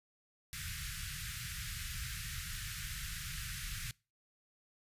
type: band-stop noise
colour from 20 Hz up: pink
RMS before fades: -42 dBFS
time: 0.53-3.91 s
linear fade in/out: 0 ms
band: 160 to 1400 Hz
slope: 48 dB/octave
effects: noise-tail reverb RT60 0.3 s tail -23 dB re dry + resampled to 32000 Hz